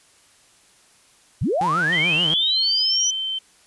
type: linear sweep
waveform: sine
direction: up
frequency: 69.3 to 6010 Hz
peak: -18 dBFS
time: 1.41-3.11 s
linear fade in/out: 10 ms
type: tone with vibrato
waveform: sawtooth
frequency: 165.6 Hz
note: E3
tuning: 8 cents sharp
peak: -22 dBFS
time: 1.61-2.34 s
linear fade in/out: 0 ms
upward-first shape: sine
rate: 7 Hz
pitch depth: 150 cents each way
type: tone with pitch glide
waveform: sine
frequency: 3121 to 3096 Hz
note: G7 to G7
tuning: -8 to -22 cents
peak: -23 dBFS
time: 1.92-3.39 s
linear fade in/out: 10 ms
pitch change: -14 cents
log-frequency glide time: 2.41-2.8 s
effects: white hiss -55 dBFS RMS until 3.66 s + resampled to 24000 Hz